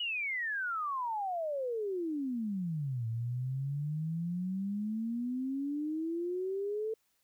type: exponential two-way sweep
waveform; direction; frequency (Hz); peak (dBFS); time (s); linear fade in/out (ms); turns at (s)
sine; down then up; 2960 to 111.9 to 446.8; -32; 0-6.94; 5; 3.07
effects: white hiss -75 dBFS RMS until 7.23 s